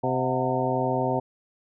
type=harmonic tone with a mistuned harmonic; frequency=129.4 Hz; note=C3; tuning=19 cents flat; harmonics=1 / 2 / 3 / 4 / 5 / 6 / 7; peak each=-30 / -30 / -30 / -30 / -30 / -30 / -30 dBFS; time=0.03-1.2 s; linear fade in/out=10 ms; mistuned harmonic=6; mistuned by=-91 cents; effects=none